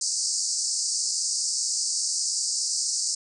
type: band-pass noise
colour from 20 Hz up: pink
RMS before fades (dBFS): -27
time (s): 0.01-3.15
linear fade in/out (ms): 5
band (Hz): 4600 to 8800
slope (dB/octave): 96
effects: none